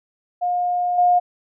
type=tone with level steps; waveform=sine; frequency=713 Hz; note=F5; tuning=36 cents sharp; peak=-18 / -12 dBFS; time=0.41-1.2 s; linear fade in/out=20 ms; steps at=0.98 s; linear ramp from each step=5 ms; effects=none